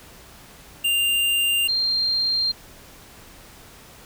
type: tone pair in turn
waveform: square / sine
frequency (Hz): 2794 / 4186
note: F7 / C8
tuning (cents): 0 / 0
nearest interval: perfect fifth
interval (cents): 700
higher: second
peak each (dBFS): -19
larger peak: neither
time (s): 0.84-1.68 / 1.68-2.52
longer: neither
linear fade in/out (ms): 10
effects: pink hiss -46 dBFS RMS until 4.05 s